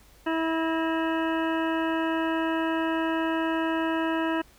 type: harmonic tone with a mistuned harmonic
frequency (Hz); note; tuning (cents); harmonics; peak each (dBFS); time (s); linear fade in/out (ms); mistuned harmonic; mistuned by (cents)
324.7; E4; -26; 1 / 2 / 3 / 4 / 5 / 6 / 8 / 9; -26 / -32 / -32 / -37 / -35 / -39 / -41 / -42; 0.26-4.42; 10; 6; -75
effects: added 50 Hz sine -57 dBFS peak until 4.58 s + pink hiss -57 dBFS RMS until 4.58 s